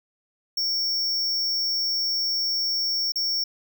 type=tone with dropouts; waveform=square; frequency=5480 Hz; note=F8; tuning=34 cents flat; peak=-23 dBFS; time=0.57-3.44 s; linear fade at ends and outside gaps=5 ms; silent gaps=3.121-3.157 s; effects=none